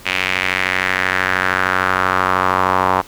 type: tone with band-pass filter sweep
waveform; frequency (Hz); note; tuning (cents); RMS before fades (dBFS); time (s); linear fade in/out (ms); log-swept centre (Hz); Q
sawtooth; 93; F#2; +9; -17; 0.05-3.02; 20; 2500 to 980; 2.8
effects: pink hiss -41 dBFS RMS until 3.07 s